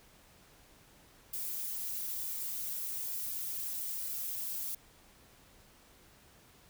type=noise with flanger; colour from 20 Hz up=violet; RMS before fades=-38 dBFS; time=1.33-4.75 s; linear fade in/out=5 ms; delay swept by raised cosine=2 to 3.7 ms; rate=1.1 Hz; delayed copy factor=+0.95; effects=pink hiss -61 dBFS RMS until 6.69 s